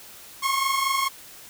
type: tone pair together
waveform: sawtooth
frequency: 1075.5 / 1100 Hz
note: C6 / C#6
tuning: +47 / -14 cents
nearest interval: unison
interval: 39 cents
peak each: -20 / -22 dBFS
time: 0.42-1.09 s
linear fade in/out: 20 ms
effects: white hiss -45 dBFS RMS until 1.49 s